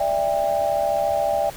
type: tone cluster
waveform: sine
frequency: 587 / 661 / 800 Hz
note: D5 / E5 / G5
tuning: -1 / +5 / +35 cents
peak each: -23 dBFS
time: 0-1.5 s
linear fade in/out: 5 ms
effects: pink hiss -39 dBFS RMS until 1.56 s